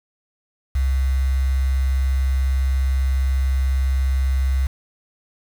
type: tone with quantisation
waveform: sine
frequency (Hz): 66.4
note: C2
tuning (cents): +26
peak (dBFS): -16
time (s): 0.75-4.67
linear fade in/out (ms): 5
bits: 6
effects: none